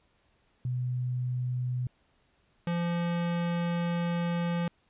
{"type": "tone pair in turn", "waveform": ["sine", "square"], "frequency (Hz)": [125.1, 171.89], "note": ["B2", "F3"], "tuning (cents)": [23, -27], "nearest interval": "tritone", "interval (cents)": 550, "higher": "second", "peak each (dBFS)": -28, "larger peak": "neither", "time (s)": [[0.65, 1.87], [2.67, 4.68]], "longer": "second", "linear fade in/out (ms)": 2, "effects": ["pink hiss -69 dBFS RMS until 4.89 s", "resampled to 8000 Hz"]}